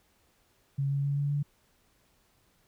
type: tone with pitch steps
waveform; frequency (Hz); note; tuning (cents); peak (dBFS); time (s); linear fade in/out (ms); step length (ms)
sine; 138.59 / 140.04 / 141.5 / 142.98 / 144.48; C#3 / C#3 / C#3 / D3 / D3; 0 / +18 / +36 / -46 / -28; -26; 0.78-1.43; 10; 130
effects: pink hiss -68 dBFS RMS until 2.67 s